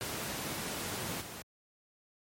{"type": "noise with level steps", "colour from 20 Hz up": "pink", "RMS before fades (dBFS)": [-37, -44], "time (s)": [0.01, 1.42], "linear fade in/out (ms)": 0, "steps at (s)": 1.2, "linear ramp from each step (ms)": 20, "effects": ["high-pass 100 Hz 12 dB/octave", "MP3 64 kbps"]}